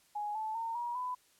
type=tone with pitch steps; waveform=sine; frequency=833 / 871.9 / 912.6 / 955.2 / 999.8 Hz; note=G#5 / A5 / A#5 / A#5 / B5; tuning=+5 / -16 / -37 / +42 / +21 cents; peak=-34 dBFS; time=0.15-1.15 s; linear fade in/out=10 ms; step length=200 ms; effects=white hiss -67 dBFS RMS until 1.39 s + low-pass 12000 Hz 12 dB/octave